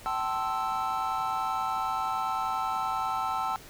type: chord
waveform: triangle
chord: A minor seventh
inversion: third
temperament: equal with one note detuned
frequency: 769.6 / 880 / 1046.5 / 1318.5 Hz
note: G5 / A5 / C6 / E6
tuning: -32 / 0 / 0 / 0 cents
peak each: -31 / -31 / -34 / -30 dBFS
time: 0.06-3.56 s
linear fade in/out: 0 ms
effects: pink hiss -49 dBFS RMS until 3.69 s